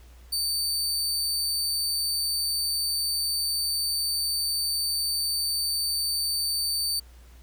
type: tone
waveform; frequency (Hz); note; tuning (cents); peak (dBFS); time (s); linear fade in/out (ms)
sawtooth; 4576; D8; -46; -22; 0.32-7; 10
effects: added 60 Hz sine -47 dBFS peak until 7.42 s + pink hiss -58 dBFS RMS until 7.42 s